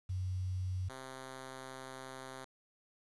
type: tone pair in turn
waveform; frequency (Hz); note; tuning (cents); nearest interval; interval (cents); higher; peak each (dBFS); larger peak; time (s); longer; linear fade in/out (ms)
sine / 5% pulse; 92.5 / 131.42; F#2 / C3; 0 / +8; tritone; 608; second; -34 / -34; neither; 0.09-0.89 / 0.89-2.45; second; 10
effects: resampled to 22050 Hz + 10-bit